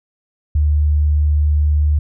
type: tone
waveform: sine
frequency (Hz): 74.6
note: D2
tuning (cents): +28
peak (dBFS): -11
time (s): 0.55-1.99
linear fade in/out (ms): 5
effects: none